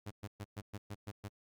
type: tone bursts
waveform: sawtooth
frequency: 102.5 Hz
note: G#2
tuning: 22 cents flat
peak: -37 dBFS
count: 8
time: 0.06-1.284 s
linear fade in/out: 10 ms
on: 48 ms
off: 120 ms
effects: Opus 48 kbps